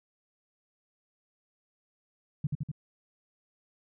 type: tone with echo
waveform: sine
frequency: 146.83 Hz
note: D3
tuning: in tune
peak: -25 dBFS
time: 2.44-2.47 s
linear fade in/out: 5 ms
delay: 82 ms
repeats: 3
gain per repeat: -2 dB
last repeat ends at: 2.716 s
effects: none